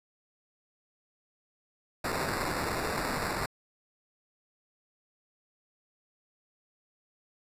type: noise with sample-and-hold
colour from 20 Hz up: blue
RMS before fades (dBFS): -32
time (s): 2.04-3.46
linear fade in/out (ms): 5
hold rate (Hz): 3150
effects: resampled to 32000 Hz

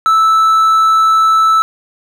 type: tone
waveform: triangle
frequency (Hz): 1314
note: E6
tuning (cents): -6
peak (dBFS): -5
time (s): 0.06-1.62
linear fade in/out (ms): 0
effects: none

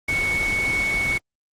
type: tone in noise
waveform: sine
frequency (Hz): 2217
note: C#7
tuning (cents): 0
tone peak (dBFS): -20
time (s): 0.08-1.18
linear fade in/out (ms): 5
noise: pink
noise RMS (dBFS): -29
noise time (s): 0.08-1.18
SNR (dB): +6
effects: low-pass 9000 Hz 12 dB/octave + Opus 24 kbps

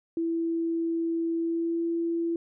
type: tone with pitch glide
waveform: sine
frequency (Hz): 331.7 to 335.7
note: E4 to E4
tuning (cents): +11 to +32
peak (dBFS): -25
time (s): 0.17-2.36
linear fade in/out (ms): 2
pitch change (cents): +21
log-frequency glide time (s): 1.36-1.85
effects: none

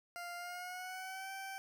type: tone with pitch glide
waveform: 20% pulse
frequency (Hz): 698.5 to 775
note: F5 to G5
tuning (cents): 0 to -20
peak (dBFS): -38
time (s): 0.16-1.58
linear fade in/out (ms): 0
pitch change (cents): +180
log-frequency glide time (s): 0.36-1.31
effects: none

